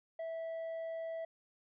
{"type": "tone with tanh clipping", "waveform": "sine", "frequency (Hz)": 655, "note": "E5", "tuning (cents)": -11, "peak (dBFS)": -39, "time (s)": [0.19, 1.25], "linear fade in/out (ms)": 5, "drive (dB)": 4, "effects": []}